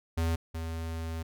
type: tone pair in turn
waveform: square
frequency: 82.41 / 81.75 Hz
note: E2 / E2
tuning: 0 / -14 cents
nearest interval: unison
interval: 14 cents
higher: first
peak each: -27 / -34 dBFS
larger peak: first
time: 0.17-0.36 / 0.54-1.23 s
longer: second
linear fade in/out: 10 ms
effects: none